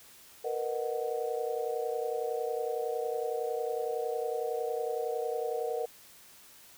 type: chord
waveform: sine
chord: B major seventh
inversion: third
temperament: just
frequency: 463 / 493.9 / 617.4 / 740.8 Hz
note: A#4 / B4 / D#5 / F#5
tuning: -12 / 0 / -14 / +2 cents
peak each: -33 / -36 / -39 / -38 dBFS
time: 0.44-5.86 s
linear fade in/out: 10 ms
effects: white hiss -55 dBFS RMS until 6.77 s